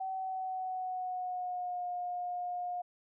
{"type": "tone with pitch glide", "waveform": "sine", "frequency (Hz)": [761, 714.2], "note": ["F#5", "F5"], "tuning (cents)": [48, 39], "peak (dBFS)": -34, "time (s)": [0, 2.82], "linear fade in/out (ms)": 10, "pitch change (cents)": -109, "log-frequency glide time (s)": [0.12, 1.86], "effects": []}